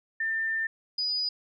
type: tone pair in turn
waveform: sine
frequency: 1794 / 4947 Hz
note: A6 / D#8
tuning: +33 / -11 cents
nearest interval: octave + tritone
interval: 1756 cents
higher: second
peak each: -26 dBFS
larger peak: neither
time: 0.2-0.67 / 0.98-1.29 s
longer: first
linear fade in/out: 5 ms
effects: none